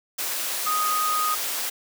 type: tone in noise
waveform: sine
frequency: 1244.5 Hz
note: D#6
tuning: in tune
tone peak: -22 dBFS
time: 0.66-1.35 s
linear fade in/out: 10 ms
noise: white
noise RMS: -28 dBFS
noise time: 0.18-1.7 s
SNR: +3 dB
effects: high-pass 400 Hz 12 dB/octave